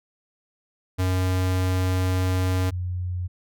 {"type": "tone pair in turn", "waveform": ["square", "sine"], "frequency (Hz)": [92.4, 89.87], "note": ["F#2", "F#2"], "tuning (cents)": [-2, -50], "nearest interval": "unison", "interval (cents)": 48, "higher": "first", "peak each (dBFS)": [-21, -25], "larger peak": "first", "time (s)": [[0.98, 2.71], [2.71, 3.28]], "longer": "first", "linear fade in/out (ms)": 20, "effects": []}